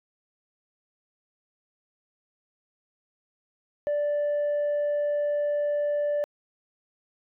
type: tone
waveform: sine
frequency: 586 Hz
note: D5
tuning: 4 cents flat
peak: -21 dBFS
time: 3.87-6.24 s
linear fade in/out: 0 ms
effects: tanh soft clip ceiling -22 dBFS